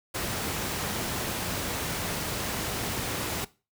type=noise; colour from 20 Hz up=pink; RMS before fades=-31 dBFS; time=0.14-3.45 s; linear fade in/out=10 ms; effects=noise-tail reverb RT60 0.3 s tail -19 dB re dry + high-pass 60 Hz 12 dB/octave